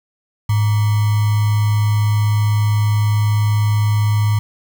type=tone with sample-and-hold; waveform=sine; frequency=105.5 Hz; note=G#2; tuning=28 cents sharp; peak=-12 dBFS; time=0.49-4.39 s; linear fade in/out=5 ms; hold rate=1050 Hz; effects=none